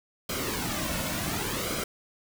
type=noise with flanger; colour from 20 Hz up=pink; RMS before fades=-31 dBFS; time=0.29-1.84 s; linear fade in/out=5 ms; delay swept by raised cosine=1.1 to 2.5 ms; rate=0.69 Hz; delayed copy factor=-0.65; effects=none